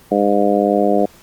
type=harmonic tone; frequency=101.8 Hz; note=G#2; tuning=34 cents flat; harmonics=2 / 3 / 4 / 5 / 6 / 7; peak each=-19 / -19 / -19 / -19 / -19 / -19 dBFS; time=0.11-1.06 s; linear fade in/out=10 ms; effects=pink hiss -46 dBFS RMS until 1.22 s + Opus 32 kbps